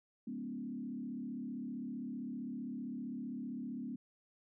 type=tone with frequency modulation; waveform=sine; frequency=242.3 Hz; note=B3; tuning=33 cents flat; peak=-39 dBFS; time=0.27-3.96 s; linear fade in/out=5 ms; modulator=35.4 Hz; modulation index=1.2; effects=none